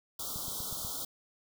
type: band-stop noise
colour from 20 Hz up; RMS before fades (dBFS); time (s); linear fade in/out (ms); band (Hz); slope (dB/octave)
white; -38; 0.19-1.05; 5; 1400 to 3200; 96
type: click train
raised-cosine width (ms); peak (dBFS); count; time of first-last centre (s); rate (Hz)
5; -32; 5; 0.36-0.849; 8.18
effects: none